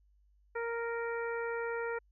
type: harmonic tone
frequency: 465.4 Hz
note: A#4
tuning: 3 cents flat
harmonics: 1 / 2 / 3 / 4 / 5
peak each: -35 / -42 / -41 / -44 / -49 dBFS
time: 0.55-1.99 s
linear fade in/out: 10 ms
effects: added 50 Hz sine -64 dBFS peak until 2.11 s

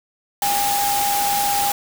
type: tone in noise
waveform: sine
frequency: 810 Hz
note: G#5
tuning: 43 cents flat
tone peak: -19 dBFS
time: 0.42-1.72 s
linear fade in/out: 2 ms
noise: white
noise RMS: -23 dBFS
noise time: 0.42-1.72 s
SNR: +1 dB
effects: none

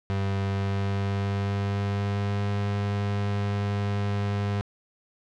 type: tone with pitch glide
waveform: 35% pulse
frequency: 98 to 101.28 Hz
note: G2 to G#2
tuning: 0 to -43 cents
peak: -23 dBFS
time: 0.1-4.61 s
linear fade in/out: 0 ms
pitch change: +57 cents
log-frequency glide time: 0.38-2.48 s
effects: low-pass 4000 Hz 12 dB/octave

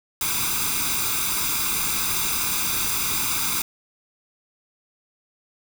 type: noise with comb filter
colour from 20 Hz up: white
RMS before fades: -24 dBFS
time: 0.21-3.62 s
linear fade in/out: 2 ms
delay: 0.82 ms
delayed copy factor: +0.8
effects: none

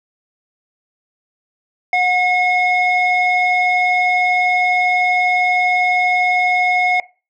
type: tone pair together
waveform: sine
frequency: 727.2 / 2169 Hz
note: F#5 / C#7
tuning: -30 / -38 cents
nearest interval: octave + perfect fifth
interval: 1892 cents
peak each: -13 dBFS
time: 1.93-7 s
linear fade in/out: 2 ms
effects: noise-tail reverb RT60 0.3 s tail -19 dB re dry + tanh soft clip ceiling -9 dBFS

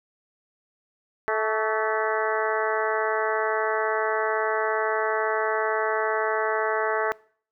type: harmonic tone with a mistuned harmonic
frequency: 217.8 Hz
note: A3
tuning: 17 cents flat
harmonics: 2 / 3 / 4 / 5 / 6 / 7 / 8 / 9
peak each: -27 / -29 / -30 / -31 / -32 / -32 / -33 / -34 dBFS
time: 1.28-7.12 s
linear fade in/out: 0 ms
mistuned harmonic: 5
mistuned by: +50 cents
effects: noise-tail reverb RT60 0.5 s tail -22 dB re dry

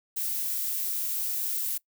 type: noise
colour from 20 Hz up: violet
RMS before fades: -30 dBFS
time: 0.16-1.78 s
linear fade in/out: 10 ms
effects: noise-tail reverb RT60 0.1 s tail -22 dB re dry

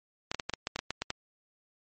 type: clicks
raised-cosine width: 0.2 ms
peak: -14 dBFS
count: 11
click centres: 0.315 / 0.346 / 0.398 / 0.496 / 0.537 / 0.671 / 0.76 / 0.791 / 0.906 / 1.02 / 1.104 s
effects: MP3 32 kbps

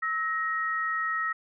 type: tone pair together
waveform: sine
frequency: 1300 / 1881 Hz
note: E6 / A#6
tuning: -24 / +15 cents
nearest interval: tritone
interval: 639 cents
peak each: -29 / -29 dBFS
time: 0.02-1.33 s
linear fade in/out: 10 ms
effects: none

